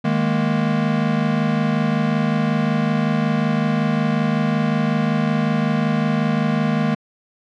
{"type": "chord", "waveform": "square", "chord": "D# suspended fourth", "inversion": "none", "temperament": "equal", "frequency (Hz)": [155.56, 207.7, 233.1], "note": ["D#3", "G#3", "A#3"], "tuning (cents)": [0, 0, 0], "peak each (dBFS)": -22, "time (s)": [0.04, 6.95], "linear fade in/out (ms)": 10, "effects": ["low-pass 3000 Hz 12 dB/octave"]}